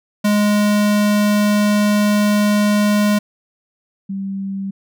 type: tone pair in turn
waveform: square / sine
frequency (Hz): 207.7 / 194.94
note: G#3 / G3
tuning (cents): 0 / -9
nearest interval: minor second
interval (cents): 109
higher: first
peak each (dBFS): -13 / -21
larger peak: first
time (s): 0.24-3.19 / 4.09-4.71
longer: first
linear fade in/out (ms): 10
effects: none